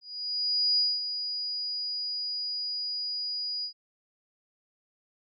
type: tone with ADSR envelope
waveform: sine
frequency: 4900 Hz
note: D#8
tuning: 27 cents flat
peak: -21 dBFS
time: 0.01-3.73 s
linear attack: 770 ms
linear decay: 220 ms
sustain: -9 dB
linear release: 90 ms
effects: none